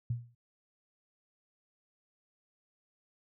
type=tone with exponential decay; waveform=sine; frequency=119 Hz; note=A#2; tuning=36 cents sharp; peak=-27 dBFS; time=0.1-0.35 s; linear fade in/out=5 ms; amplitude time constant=53 ms; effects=none